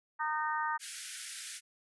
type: harmonic tone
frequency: 307 Hz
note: D#4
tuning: 23 cents flat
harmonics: 3 / 4 / 5 / 6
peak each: -34 / -36 / -38 / -40 dBFS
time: 0.19-0.78 s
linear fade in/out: 20 ms
type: high-pass noise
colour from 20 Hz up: white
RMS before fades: -41 dBFS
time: 0.79-1.61 s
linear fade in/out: 50 ms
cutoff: 1400 Hz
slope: 96 dB/octave
effects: resampled to 24000 Hz